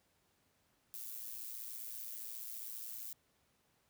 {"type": "noise with amplitude modulation", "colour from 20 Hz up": "violet", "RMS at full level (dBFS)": -43, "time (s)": [0.94, 3.13], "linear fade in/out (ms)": 0, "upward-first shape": "sine", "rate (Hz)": 115, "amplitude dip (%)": 65, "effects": ["pink hiss -75 dBFS RMS until 3.89 s", "high-pass 60 Hz 12 dB/octave"]}